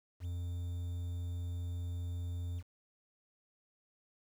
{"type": "tone with quantisation", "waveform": "triangle", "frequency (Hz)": 87.5, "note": "F2", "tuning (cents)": 4, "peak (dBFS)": -34, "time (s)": [0.2, 2.63], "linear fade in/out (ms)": 50, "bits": 10, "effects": []}